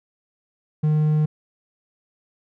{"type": "tone", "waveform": "triangle", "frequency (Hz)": 152.9, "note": "D#3", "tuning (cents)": -30, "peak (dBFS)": -14, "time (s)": [0.83, 1.26], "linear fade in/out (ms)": 10, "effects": []}